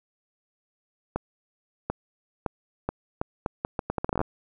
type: accelerating click train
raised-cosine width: 1 ms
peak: -12 dBFS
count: 18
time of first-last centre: 1.16-4.214 s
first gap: 740 ms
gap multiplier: 0.76
effects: none